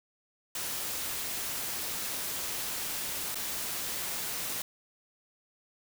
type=noise with dropouts; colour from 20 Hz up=white; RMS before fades=-35 dBFS; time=0.55-4.62 s; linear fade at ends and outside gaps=2 ms; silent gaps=3.346-3.355 s; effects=none